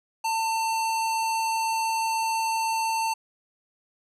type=tone with low-pass filter; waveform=square; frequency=897 Hz; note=A5; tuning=33 cents sharp; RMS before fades=-26 dBFS; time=0.24-3.14 s; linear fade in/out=10 ms; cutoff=10000 Hz; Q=1.3; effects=none